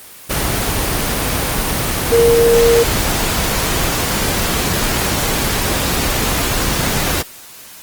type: tone in noise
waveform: sine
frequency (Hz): 466.2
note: A#4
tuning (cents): 0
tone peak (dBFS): -8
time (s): 2.11-2.84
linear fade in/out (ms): 20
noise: pink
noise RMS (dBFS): -17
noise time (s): 0.29-7.23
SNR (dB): +6
effects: white hiss -37 dBFS RMS until 7.82 s + Opus 24 kbps